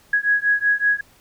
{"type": "beating tone pair", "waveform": "sine", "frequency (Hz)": [1661.2, 1666.5], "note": ["G#6", "G#6"], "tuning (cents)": [0, 5], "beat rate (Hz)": 5.3, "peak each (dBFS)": -19, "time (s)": [0.13, 1.01], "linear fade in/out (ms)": 5, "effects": ["pink hiss -54 dBFS RMS until 1.2 s"]}